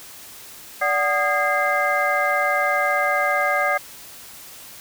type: tone cluster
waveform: sine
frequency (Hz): 582 / 747 / 1231 / 1624 / 2082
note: D5 / F#5 / D#6 / G#6 / C7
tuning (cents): -16 / +16 / -19 / -39 / -9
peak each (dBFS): -24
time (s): 0.81-3.78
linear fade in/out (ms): 10
effects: white hiss -41 dBFS RMS until 4.8 s